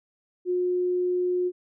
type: tone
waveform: sine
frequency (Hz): 360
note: F#4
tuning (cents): -47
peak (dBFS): -22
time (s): 0.45-1.52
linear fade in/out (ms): 50
effects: none